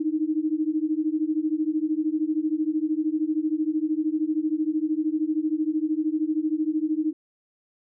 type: beating tone pair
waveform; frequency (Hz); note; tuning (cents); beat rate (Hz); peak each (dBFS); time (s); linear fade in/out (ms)
sine; 304.4 / 317.4; D#4 / D#4; -38 / +35; 13; -25; 0-7.13; 10
effects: none